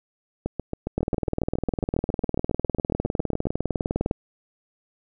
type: two click trains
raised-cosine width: 2 ms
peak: -10 / -13 dBFS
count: 63 / 23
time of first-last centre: 0.98-4.111 / 0.46-3.47 s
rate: 19.8 / 7.31 Hz
effects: none